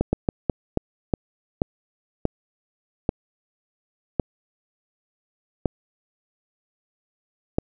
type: slowing click train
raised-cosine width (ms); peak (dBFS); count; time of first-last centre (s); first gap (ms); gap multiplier
2; -6; 12; 0.01-7.585; 120; 1.32
effects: none